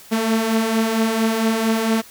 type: beating tone pair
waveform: sawtooth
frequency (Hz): 220 / 224.4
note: A3 / A3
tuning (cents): 0 / +34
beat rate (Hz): 4.4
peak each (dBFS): -20 / -14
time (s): 0.11-2.02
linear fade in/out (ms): 20
effects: white hiss -44 dBFS RMS until 2.1 s